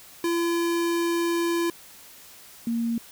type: tone pair in turn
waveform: square / sine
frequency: 339.7 / 232 Hz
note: F4 / A#3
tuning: -48 / -8 cents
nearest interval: perfect fifth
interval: 660 cents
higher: first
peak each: -23 dBFS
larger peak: neither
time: 0.24-1.7 / 2.67-2.98 s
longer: first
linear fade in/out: 2 ms
effects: white hiss -48 dBFS RMS until 3.11 s